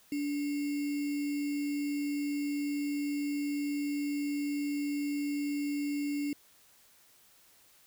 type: tone with sample-and-hold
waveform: sine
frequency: 288.9 Hz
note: D4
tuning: 28 cents flat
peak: -30 dBFS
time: 0.12-6.33 s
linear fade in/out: 2 ms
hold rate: 2450 Hz
effects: white hiss -62 dBFS RMS until 7.86 s